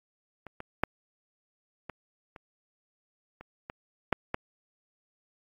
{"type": "clicks", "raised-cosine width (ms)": 0.5, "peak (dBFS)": [-27, -24, -9, -22, -30, -30, -23, -9, -14], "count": 9, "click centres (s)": [0.467, 0.604, 0.836, 1.897, 2.362, 3.41, 3.699, 4.127, 4.344], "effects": ["AAC 32 kbps"]}